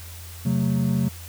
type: chord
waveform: triangle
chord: F# diminished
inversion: second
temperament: just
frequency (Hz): 133.2 / 185 / 222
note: C3 / F#3 / A3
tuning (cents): +31 / 0 / +16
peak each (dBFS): -21 / -22 / -23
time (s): 0.45-1.09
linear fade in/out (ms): 10
effects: added 85 Hz sine -38 dBFS peak until 1.28 s + white hiss -43 dBFS RMS until 1.28 s